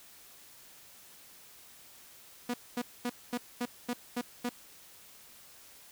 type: tone bursts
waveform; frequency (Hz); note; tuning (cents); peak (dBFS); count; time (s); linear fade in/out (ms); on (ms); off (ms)
sawtooth; 243.2; B3; -26; -27; 8; 2.49-4.492; 5; 49; 230
effects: white hiss -55 dBFS RMS until 5.91 s